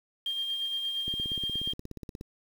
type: tone with tremolo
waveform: sine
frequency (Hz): 3200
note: G7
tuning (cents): +35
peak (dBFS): -28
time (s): 0.26-1.73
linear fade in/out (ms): 2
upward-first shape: sine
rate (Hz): 8.6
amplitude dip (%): 35
type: click train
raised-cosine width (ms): 3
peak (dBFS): -27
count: 20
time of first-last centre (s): 1.08-2.211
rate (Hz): 16.8
effects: 8-bit